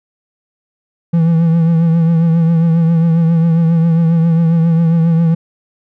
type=tone with vibrato; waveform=triangle; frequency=165.5 Hz; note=E3; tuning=7 cents sharp; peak=-6 dBFS; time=1.13-5.35 s; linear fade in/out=10 ms; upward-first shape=triangle; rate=7.4 Hz; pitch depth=52 cents each way; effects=none